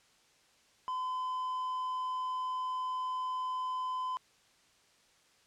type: tone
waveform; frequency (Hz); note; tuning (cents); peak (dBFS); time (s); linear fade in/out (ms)
triangle; 1018; C6; -48; -31; 0.88-4.17; 0
effects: white hiss -66 dBFS RMS until 5.46 s + low-pass 7000 Hz 12 dB/octave